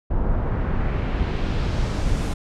brown noise with low-pass filter sweep, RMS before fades -22 dBFS, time 0.1-2.34 s, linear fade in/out 10 ms, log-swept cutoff 930 to 10000 Hz, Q 1.1, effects none

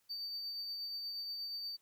triangle tone with tremolo, 4602 Hz, D8, 36 cents flat, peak -37 dBFS, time 0.09-1.77 s, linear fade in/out 20 ms, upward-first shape triangle, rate 8.4 Hz, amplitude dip 30%, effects white hiss -75 dBFS RMS until 1.81 s

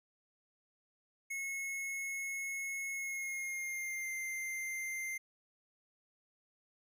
square tone with pitch glide, 2181 to 2092 Hz, C#7 to C7, -29 to -1 cents, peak -38 dBFS, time 1.3-5.18 s, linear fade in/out 10 ms, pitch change -72 cents, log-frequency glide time 2.92-4.1 s, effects none

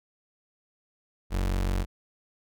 35% pulse tone, 46.25 Hz, F#1, in tune, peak -23 dBFS, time 1.3-1.86 s, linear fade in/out 50 ms, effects none

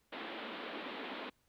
pink band-pass noise, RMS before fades -44 dBFS, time 0.12-1.3 s, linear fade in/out 10 ms, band 220 to 3800 Hz, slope 48 dB/octave, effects pink hiss -75 dBFS RMS until 1.48 s

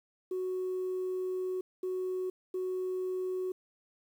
sine tone bursts at uneven times, 370.1 Hz, F#4, in tune, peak -30 dBFS, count 3, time 0.31-1.61 / 1.83-2.3 / 2.54-3.52 s, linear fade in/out 5 ms, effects tanh soft clip ceiling -28 dBFS + 10-bit

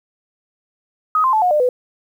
sine tone with pitch steps, 1258 / 1045.7 / 869.2 / 722.5 / 600.6 / 499.2 Hz, D#6 / C6 / A5 / F#5 / D5 / B4, +19 / -1 / -21 / -41 / +39 / +19 cents, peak -12 dBFS, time 1.15-1.69 s, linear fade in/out 2 ms, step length 90 ms, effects 8-bit

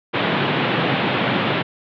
pink band-pass noise, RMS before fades -20 dBFS, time 0.13-1.63 s, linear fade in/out 20 ms, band 120 to 3600 Hz, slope 48 dB/octave, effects none

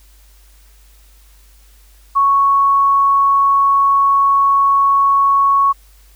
sine tone, 1108.7 Hz, C#6, in tune, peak -9 dBFS, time 2.15-5.73 s, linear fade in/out 20 ms, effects added 50 Hz sine -44 dBFS peak until 6.15 s + white hiss -52 dBFS RMS until 6.15 s

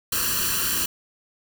white noise with comb filter, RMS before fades -24 dBFS, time 0.12-0.86 s, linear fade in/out 5 ms, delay 0.69 ms, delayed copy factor +1, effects none

